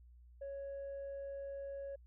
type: tone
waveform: sine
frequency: 554.4 Hz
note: C#5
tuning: in tune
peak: -40 dBFS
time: 0.41-1.96 s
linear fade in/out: 10 ms
effects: tanh soft clip ceiling -40 dBFS + added 60 Hz sine -57 dBFS peak until 2.06 s